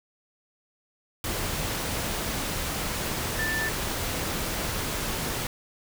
sine tone in noise, 1769 Hz, A6, 9 cents sharp, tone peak -27 dBFS, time 3.39-3.69 s, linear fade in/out 2 ms, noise pink, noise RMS -30 dBFS, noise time 1.24-5.47 s, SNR 0 dB, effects none

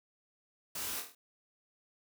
white noise with echo, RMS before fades -40 dBFS, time 0.75-1 s, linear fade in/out 5 ms, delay 25 ms, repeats 6, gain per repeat -4 dB, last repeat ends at 1.15 s, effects none

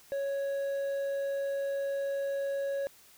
triangle tone with hard clipping, 554.4 Hz, C#5, in tune, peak -31 dBFS, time 0.12-2.87 s, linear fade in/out 0 ms, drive 7 dB, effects white hiss -58 dBFS RMS until 3.17 s

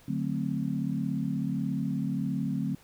sine chord, D dominant seventh, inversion none, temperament equal with one note detuned, 146.83 / 183.3 / 220 / 261.6 Hz, D3 / F#3 / A3 / C4, 0 / -16 / 0 / 0 cents, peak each -33 dBFS, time 0.08-2.75 s, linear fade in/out 5 ms, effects pink hiss -58 dBFS RMS until 2.83 s

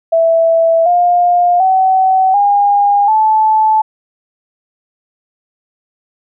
sine tone with pitch steps, 659.3 / 706.6 / 757.3 / 811.7 / 870 Hz, E5 / F5 / F#5 / G#5 / A5, 0 / +20 / +40 / -40 / -20 cents, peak -7 dBFS, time 0.12-3.82 s, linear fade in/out 10 ms, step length 740 ms, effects none

